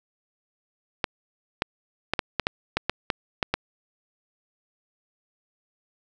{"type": "clicks", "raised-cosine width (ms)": 0.3, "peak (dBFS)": -6, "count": 11, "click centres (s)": [1.042, 1.621, 2.136, 2.192, 2.397, 2.469, 2.77, 2.896, 3.102, 3.428, 3.54], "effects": []}